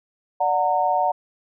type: chord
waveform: sine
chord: D augmented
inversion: none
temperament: just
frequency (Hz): 587.3 / 734.2 / 917.7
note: D5 / F#5 / A#5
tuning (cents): 0 / -14 / -27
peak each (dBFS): -25 / -20 / -22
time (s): 0.4-1.12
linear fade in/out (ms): 10
effects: none